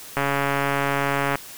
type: click train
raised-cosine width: 0.5 ms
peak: -7 dBFS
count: 167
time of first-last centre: 0.17-1.356 s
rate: 140 Hz
effects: white hiss -40 dBFS RMS until 1.57 s